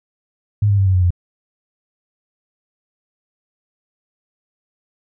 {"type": "tone with pitch steps", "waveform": "sine", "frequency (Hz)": [103.83, 100.53, 97.33, 94.23, 91.23, 88.32], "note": ["G#2", "G2", "G2", "F#2", "F#2", "F2"], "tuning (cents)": [0, 44, -12, 32, -24, 20], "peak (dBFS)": -11, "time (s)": [0.62, 1.106], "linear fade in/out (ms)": 5, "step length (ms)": 81, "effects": []}